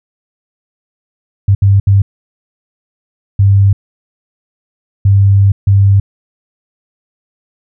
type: tone bursts at uneven times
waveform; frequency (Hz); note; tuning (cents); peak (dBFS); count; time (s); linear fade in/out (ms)
sine; 99; G2; +18; -4; 6; 1.48-1.55 / 1.62-1.8 / 1.87-2.02 / 3.39-3.73 / 5.05-5.52 / 5.67-6; 5
effects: none